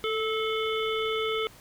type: harmonic tone with a mistuned harmonic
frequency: 434.8 Hz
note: A4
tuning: 21 cents flat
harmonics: 1 / 3 / 5 / 7 / 8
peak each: -28 / -33 / -35 / -36 / -37 dBFS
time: 0.04-1.47 s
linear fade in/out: 0 ms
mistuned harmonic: 1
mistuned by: +25 cents
effects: pink hiss -52 dBFS RMS until 1.6 s